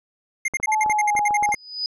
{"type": "tone bursts", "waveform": "square", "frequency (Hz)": 2115, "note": "C7", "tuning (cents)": 18, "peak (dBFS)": -20, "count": 13, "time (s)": [0.45, 1.55], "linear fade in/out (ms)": 5, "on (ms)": 32, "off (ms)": 57}
{"type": "clicks", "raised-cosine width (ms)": 1, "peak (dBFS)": -20, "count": 10, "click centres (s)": [0.537, 0.6, 0.862, 0.897, 1.152, 1.192, 1.308, 1.426, 1.49, 1.542]}
{"type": "tone with pitch glide", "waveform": "sine", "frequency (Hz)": [863, 831.2], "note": ["A5", "G#5"], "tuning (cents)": [-34, 1], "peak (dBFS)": -18, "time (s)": [0.67, 1.54], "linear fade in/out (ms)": 20, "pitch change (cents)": -65, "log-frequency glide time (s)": [0.77, 1.12]}
{"type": "tone with exponential growth", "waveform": "sine", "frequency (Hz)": 4978, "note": "D#8", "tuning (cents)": 0, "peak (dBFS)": -20, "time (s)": [1.45, 1.86], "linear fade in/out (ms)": 1, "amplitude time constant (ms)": 87}
{"effects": ["resampled to 24000 Hz"]}